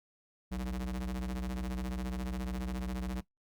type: ring-modulated tone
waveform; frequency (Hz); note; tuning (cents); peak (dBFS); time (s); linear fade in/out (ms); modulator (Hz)
square; 64.6; C2; -21; -32; 0.51-3.21; 10; 122
effects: noise-tail reverb RT60 0.1 s tail -18 dB re dry + Opus 48 kbps